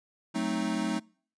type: chord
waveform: square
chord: F# diminished seventh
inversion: none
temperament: equal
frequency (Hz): 185 / 220 / 261.6 / 311.1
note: F#3 / A3 / C4 / Eb4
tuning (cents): 0 / 0 / 0 / 0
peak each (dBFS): -36 / -33 / -36 / -34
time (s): 0.34-1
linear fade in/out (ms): 20
effects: noise-tail reverb RT60 0.5 s tail -26 dB re dry + resampled to 22050 Hz